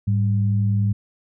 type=tone pair together; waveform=sine; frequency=104.97 / 196 Hz; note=G#2 / G3; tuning=+19 / 0 cents; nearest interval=major seventh; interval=1081 cents; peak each=-17 / -25 dBFS; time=0.07-0.93 s; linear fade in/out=10 ms; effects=none